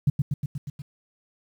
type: tone with echo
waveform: sine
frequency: 141.9 Hz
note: C#3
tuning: 41 cents sharp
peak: -15 dBFS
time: 0.07-0.1 s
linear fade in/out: 5 ms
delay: 120 ms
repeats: 6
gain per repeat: -3 dB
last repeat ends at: 0.82 s
effects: 9-bit